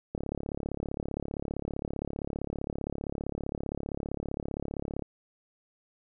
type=click train; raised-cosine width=2 ms; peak=-20 dBFS; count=173; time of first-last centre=0.15-5.023 s; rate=35.3 Hz; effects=none